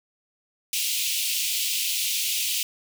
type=high-pass noise; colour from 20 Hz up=pink; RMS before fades=-26 dBFS; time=0.73-2.63 s; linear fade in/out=2 ms; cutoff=2500 Hz; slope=48 dB/octave; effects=none